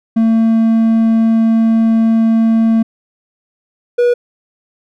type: tone pair in turn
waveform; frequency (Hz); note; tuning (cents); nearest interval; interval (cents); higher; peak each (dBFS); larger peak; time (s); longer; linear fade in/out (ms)
triangle; 225.3 / 484.2; A3 / B4; +41 / -34; octave + minor second; 1325; second; -6; neither; 0.16-2.83 / 3.98-4.14; first; 10
effects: none